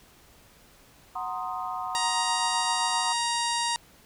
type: chord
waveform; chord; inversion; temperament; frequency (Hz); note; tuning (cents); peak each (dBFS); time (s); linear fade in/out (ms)
sine; C half-diminished seventh; second; equal; 740 / 932.3 / 1046.5 / 1244.5; Gb5 / Bb5 / C6 / Eb6; 0 / 0 / 0 / 0; -34 / -37 / -35 / -36; 1.15-3.13; 10
type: harmonic tone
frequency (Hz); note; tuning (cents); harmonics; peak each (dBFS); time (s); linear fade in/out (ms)
940; A#5; +14; 1 / 2 / 3 / 4 / 5 / 6 / 7 / 8 / 9 / 10; -28 / -35 / -36 / -34 / -34 / -38 / -40 / -38 / -41 / -38; 1.95-3.76; 0
effects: pink hiss -56 dBFS RMS until 4.05 s